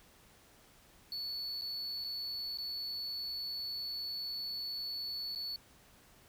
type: tone with dropouts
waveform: triangle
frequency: 4435 Hz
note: C#8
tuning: in tune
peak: -36 dBFS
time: 1.12-5.56 s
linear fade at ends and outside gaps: 1 ms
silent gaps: 1.612-1.619 / 2.041-2.045 / 2.574-2.585 / 5.35-5.358 s
effects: pink hiss -62 dBFS RMS until 6.28 s